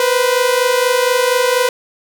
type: tone pair together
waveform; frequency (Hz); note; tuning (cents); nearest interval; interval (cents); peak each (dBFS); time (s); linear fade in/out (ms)
sawtooth; 486.8 / 511; B4 / C5; -25 / -41; minor second; 84; -11; 0-1.69; 2
effects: none